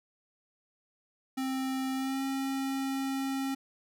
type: tone with pitch glide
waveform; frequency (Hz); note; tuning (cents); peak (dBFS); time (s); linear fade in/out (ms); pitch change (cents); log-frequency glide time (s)
square; 263.6 to 269.6; C4 to C#4; +13 to -48; -31; 1.37-3.55; 10; +39; 1.94-2.22
effects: none